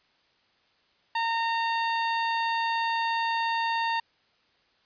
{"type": "tone", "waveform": "sawtooth", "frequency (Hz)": 917, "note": "A#5", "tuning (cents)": -29, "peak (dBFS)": -21, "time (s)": [1.15, 4], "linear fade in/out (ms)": 5, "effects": ["white hiss -66 dBFS RMS until 4.85 s", "resampled to 11025 Hz"]}